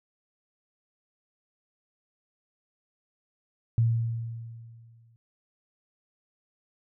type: tone with exponential decay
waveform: sine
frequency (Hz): 115.2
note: A#2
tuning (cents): -20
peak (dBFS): -18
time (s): 3.78-5.16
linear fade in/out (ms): 0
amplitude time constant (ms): 300
effects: none